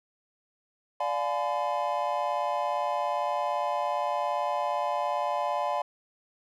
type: chord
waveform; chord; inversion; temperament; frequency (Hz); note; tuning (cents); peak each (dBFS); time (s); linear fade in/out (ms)
triangle; D diminished seventh; none; just; 587.3 / 704.8 / 845.8 / 1014.9; D5 / F5 / Ab5 / Cb6; 0 / +16 / +31 / +47; -30; 1-5.82; 5
effects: none